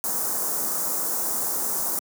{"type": "band-stop noise", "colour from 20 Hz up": "white", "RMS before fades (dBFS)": -26, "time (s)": [0.04, 1.99], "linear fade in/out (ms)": 0, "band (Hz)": [1300, 6400], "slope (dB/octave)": 24, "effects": ["high-pass 200 Hz 12 dB/octave"]}